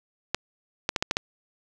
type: clicks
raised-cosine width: 0.2 ms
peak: -6 dBFS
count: 6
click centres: 0.346 / 0.891 / 0.962 / 1.025 / 1.111 / 1.169 s
effects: none